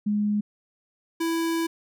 sine / square tone pair in turn, 208.2 / 330.5 Hz, G#3 / E4, +5 / +5 cents, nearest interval minor sixth, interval 800 cents, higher second, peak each -21 / -24 dBFS, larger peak first, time 0.06-0.41 / 1.2-1.67 s, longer second, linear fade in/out 10 ms, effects none

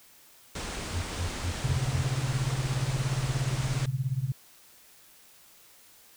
pink low-pass noise, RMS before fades -36 dBFS, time 0.55-3.86 s, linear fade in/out 5 ms, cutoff 9400 Hz, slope 48 dB/octave
triangle tone bursts, 87.31 Hz, F2, in tune, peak -25 dBFS, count 5, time 0.93-2.03 s, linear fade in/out 20 ms, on 100 ms, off 150 ms
sine tone with tremolo, 130.81 Hz, C3, in tune, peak -22 dBFS, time 1.64-4.32 s, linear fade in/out 2 ms, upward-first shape triangle, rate 17 Hz, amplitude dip 100%
effects white hiss -56 dBFS RMS until 6.16 s

